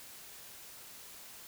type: silence
effects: white hiss -51 dBFS RMS until 1.47 s